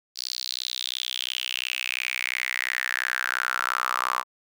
sawtooth tone with high-pass filter sweep, 62.9 Hz, B1, 32 cents sharp, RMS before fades -29 dBFS, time 0.15-4.24 s, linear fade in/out 50 ms, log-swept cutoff 4700 to 1100 Hz, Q 5.9, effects none

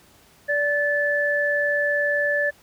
sine tone pair together, 581.3 / 1742 Hz, D5 / A6, -18 / -18 cents, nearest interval octave + perfect fifth, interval 1900 cents, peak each -23 / -21 dBFS, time 0.48-2.51 s, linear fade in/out 20 ms, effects pink hiss -54 dBFS RMS until 2.62 s + high-pass 60 Hz 12 dB/octave

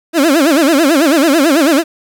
30% pulse tone with vibrato, 301.3 Hz, D4, 44 cents sharp, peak -5 dBFS, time 0.13-1.84 s, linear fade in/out 50 ms, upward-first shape sine, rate 9.1 Hz, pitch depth 220 cents each way, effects none

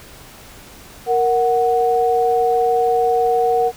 sine tone pair together, 466.2 / 740 Hz, A#4 / F#5, 0 / 0 cents, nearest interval minor sixth, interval 800 cents, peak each -16 dBFS, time 1.06-3.72 s, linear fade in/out 50 ms, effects pink hiss -41 dBFS RMS until 3.76 s

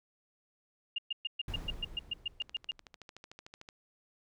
sine tone bursts, 2825 Hz, F7, 19 cents sharp, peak -31 dBFS, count 13, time 0.96-2.712 s, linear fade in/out 5 ms, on 24 ms, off 120 ms
brown noise with exponential decay, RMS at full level -37 dBFS, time 1.48-2.96 s, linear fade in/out 2 ms, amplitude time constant 320 ms
click train, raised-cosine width 0.2 ms, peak -31 dBFS, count 18, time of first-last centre 2.42-3.689 s, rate 13.4 Hz
effects none

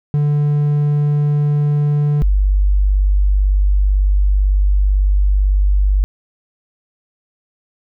triangle / sine tone pair in turn, 146.83 / 49 Hz, D3 / G1, 0 / 0 cents, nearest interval octave + perfect fifth, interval 1900 cents, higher first, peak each -10 dBFS, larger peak neither, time 0.14-2.22 / 2.22-6.04 s, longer second, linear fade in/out 0 ms, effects none

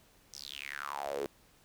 sawtooth tone with high-pass filter sweep, 70.6 Hz, C#2, 32 cents sharp, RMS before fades -40 dBFS, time 0.33-1.26 s, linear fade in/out 0 ms, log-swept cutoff 5900 to 370 Hz, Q 6.8, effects pink hiss -64 dBFS RMS until 1.64 s

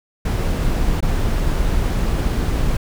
brown noise with dropouts, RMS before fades -18 dBFS, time 0.25-2.77 s, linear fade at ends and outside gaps 5 ms, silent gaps 1.006-1.025 s, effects none

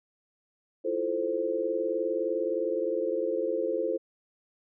sine chord, F major seventh, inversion third, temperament equal, 329.6 / 349.2 / 440 / 523.3 Hz, E4 / F4 / A4 / C5, 0 / 0 / 0 / 0 cents, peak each -35 / -33 / -31 / -30 dBFS, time 0.84-3.98 s, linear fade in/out 20 ms, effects none

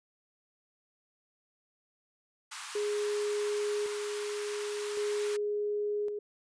pink high-pass noise, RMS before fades -42 dBFS, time 2.51-5.37 s, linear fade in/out 10 ms, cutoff 920 Hz, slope 48 dB/octave
sine tone with tremolo, 415.3 Hz, G#4, in tune, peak -29 dBFS, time 2.75-6.19 s, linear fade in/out 5 ms, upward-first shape square, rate 0.45 Hz, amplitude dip 40%
effects resampled to 22050 Hz

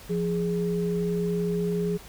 sine tone pair together, 173.61 / 415.3 Hz, F3 / G#4, -10 / 0 cents, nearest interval octave + minor third, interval 1510 cents, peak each -26 / -27 dBFS, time 0.09-1.98 s, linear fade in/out 20 ms, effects added 50 Hz sine -48 dBFS peak until 2.08 s + pink hiss -47 dBFS RMS until 2.08 s

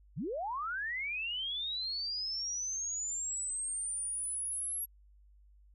sine linear sweep, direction up, 103.83 to 11360 Hz, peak -34 dBFS, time 0.16-4.86 s, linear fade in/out 20 ms, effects added 50 Hz sine -58 dBFS peak until 5.74 s

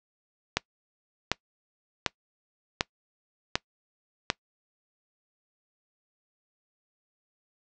click train, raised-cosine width 0.2 ms, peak -5 dBFS, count 6, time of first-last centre 0.57-4.301 s, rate 1.34 Hz, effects noise-tail reverb RT60 0.1 s tail -23 dB re dry + low-pass 7000 Hz 12 dB/octave

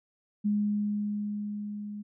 sine tone with level ramp, 207.5 Hz, G#3, 1 cent flat, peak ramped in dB -23 to -36 dBFS, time 0.44-2.03 s, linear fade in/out 20 ms, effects none

